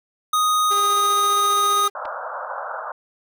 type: tone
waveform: square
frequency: 1244.5 Hz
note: D#6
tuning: in tune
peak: -17 dBFS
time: 0.33-1.88 s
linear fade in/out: 5 ms
type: tone with tremolo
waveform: sawtooth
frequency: 402.2 Hz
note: G4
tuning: 44 cents sharp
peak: -23 dBFS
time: 0.7-1.9 s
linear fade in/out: 20 ms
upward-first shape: square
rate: 15 Hz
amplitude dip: 25%
type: band-pass noise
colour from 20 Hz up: white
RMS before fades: -30 dBFS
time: 1.95-2.92 s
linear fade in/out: 2 ms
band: 510 to 1500 Hz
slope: 96 dB/octave
type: clicks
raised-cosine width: 0.3 ms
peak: -24 dBFS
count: 2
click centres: 2.053 / 2.056 s
effects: none